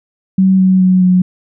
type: tone with pitch steps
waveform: sine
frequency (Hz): 189.7 / 187.3 / 184.94 / 182.6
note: F#3 / F#3 / F#3 / F#3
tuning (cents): +43 / +21 / -1 / -23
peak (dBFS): -6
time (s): 0.38-1.22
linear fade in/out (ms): 5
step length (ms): 210
effects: none